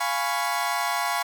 30% pulse chord, C# dominant seventh, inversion first, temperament equal, 698.5 / 830.6 / 987.8 / 1108.7 Hz, E#5 / G#5 / B5 / C#6, 0 / 0 / 0 / 0 cents, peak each -27 dBFS, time 0-1.23 s, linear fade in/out 10 ms, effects none

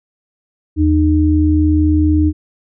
sine tone pair together, 81.09 / 305.6 Hz, E2 / D#4, -28 / -31 cents, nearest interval octave + major seventh, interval 2297 cents, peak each -12 dBFS, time 0.76-2.33 s, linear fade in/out 50 ms, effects none

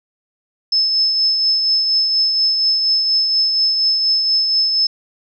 sine tone with tremolo, 5230 Hz, E8, 15 cents flat, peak -11 dBFS, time 0.72-4.87 s, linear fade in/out 5 ms, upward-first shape triangle, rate 4.2 Hz, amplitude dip 40%, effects none

